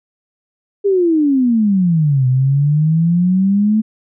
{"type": "exponential two-way sweep", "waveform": "sine", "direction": "down then up", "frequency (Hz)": [410, 126.2, 220.6], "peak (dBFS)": -10, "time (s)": [0.84, 3.82], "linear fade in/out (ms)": 20, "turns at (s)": 2.27, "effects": []}